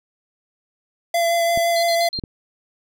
square tone with vibrato, 679 Hz, F5, 49 cents flat, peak -17 dBFS, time 1.14-2.09 s, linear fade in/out 5 ms, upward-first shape triangle, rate 5.9 Hz, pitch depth 16 cents each way
clicks, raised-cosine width 3 ms, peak -17 dBFS, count 3, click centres 1.575 / 2.189 / 2.238 s
sine tone bursts, 4189 Hz, C8, 1 cent sharp, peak -24 dBFS, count 4, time 1.76-2.197 s, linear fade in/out 2 ms, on 68 ms, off 55 ms
effects none

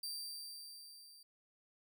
sawtooth tone with level ramp, 4688 Hz, D8, 4 cents flat, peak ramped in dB -37 to -55 dBFS, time 0.03-1.23 s, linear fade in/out 5 ms, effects none

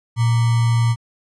sine tone with sample-and-hold, 116.54 Hz, A#2, in tune, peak -13 dBFS, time 0.16-0.96 s, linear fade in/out 50 ms, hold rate 1050 Hz, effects resampled to 24000 Hz

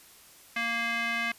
square tone with band-pass filter, 232.4 Hz, A#3, 5 cents flat, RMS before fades -30 dBFS, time 0.56-1.32 s, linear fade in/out 5 ms, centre 2100 Hz, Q 2.7, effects white hiss -54 dBFS RMS until 1.38 s + resampled to 32000 Hz

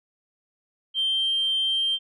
sine tone, 3151 Hz, G7, 8 cents sharp, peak -20 dBFS, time 0.94-1.99 s, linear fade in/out 50 ms, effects tanh soft clip ceiling -17 dBFS

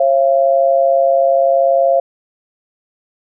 sine tone pair together, 541.3 / 682 Hz, C#5 / F5, -41 / -41 cents, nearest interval major third, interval 400 cents, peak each -12 dBFS, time 0-2 s, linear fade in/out 5 ms, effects none

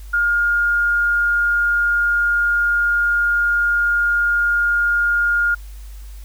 sine tone, 1417 Hz, F6, 25 cents sharp, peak -14 dBFS, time 0.13-5.55 s, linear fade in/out 10 ms, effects added 50 Hz sine -32 dBFS peak until 6.24 s + white hiss -49 dBFS RMS until 6.24 s

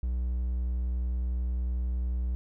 triangle tone with vibrato, 61.4 Hz, B1, 9 cents flat, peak -25 dBFS, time 0.03-2.35 s, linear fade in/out 0 ms, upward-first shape sine, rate 11 Hz, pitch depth 8 cents each way, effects none

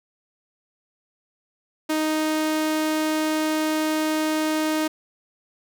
sawtooth tone, 311.1 Hz, D#4, in tune, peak -17 dBFS, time 1.89-4.88 s, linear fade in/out 10 ms, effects none

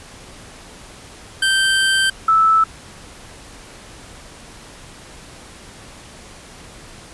25% pulse / sine tone pair in turn, 1561 / 1312.6 Hz, G6 / E6, -8 / -8 cents, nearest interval minor third, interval 300 cents, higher first, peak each -10 dBFS, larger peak neither, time 1.42-2.1 / 2.28-2.64 s, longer first, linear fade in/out 5 ms, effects pink hiss -40 dBFS RMS until 7.13 s + resampled to 24000 Hz

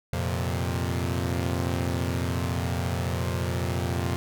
sawtooth chord, F suspended fourth, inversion none, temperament equal, 87.31 / 116.54 / 130.81 Hz, F2 / Bb2 / C3, 0 / 0 / 0 cents, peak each -24 / -27 / -28 dBFS, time 0.13-4.16 s, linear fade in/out 0 ms, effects none

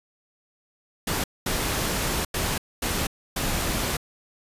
pink noise bursts at uneven times, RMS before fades -26 dBFS, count 5, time 1.07-1.24 / 1.46-2.25 / 2.34-2.58 / 2.82-3.07 / 3.36-3.97 s, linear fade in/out 5 ms, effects resampled to 32000 Hz

